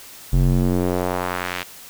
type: tone with band-pass filter sweep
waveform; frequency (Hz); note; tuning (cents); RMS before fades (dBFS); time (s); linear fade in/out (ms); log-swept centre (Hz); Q
square; 45.07; F#1; -45; -20; 0.32-1.64; 20; 100 to 2800; 1.1
effects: white hiss -41 dBFS RMS until 1.89 s